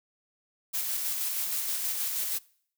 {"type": "noise with tremolo", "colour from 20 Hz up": "blue", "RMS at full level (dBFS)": -30, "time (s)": [0.73, 2.39], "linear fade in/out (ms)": 20, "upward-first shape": "square", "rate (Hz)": 6.3, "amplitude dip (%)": 25, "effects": ["noise-tail reverb RT60 0.6 s tail -23 dB re dry"]}